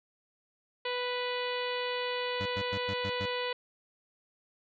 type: harmonic tone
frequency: 493.9 Hz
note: B4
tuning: in tune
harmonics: 1 / 2 / 3 / 4 / 5 / 6 / 7 / 8 / 9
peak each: -34 / -38 / -44 / -40 / -42 / -41 / -44 / -45 / -48 dBFS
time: 0.85-3.53 s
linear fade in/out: 5 ms
type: tone bursts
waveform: 25% pulse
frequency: 98.1 Hz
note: G2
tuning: 2 cents sharp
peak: -31 dBFS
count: 6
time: 2.4-3.26 s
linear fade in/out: 10 ms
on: 60 ms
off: 100 ms
effects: resampled to 16000 Hz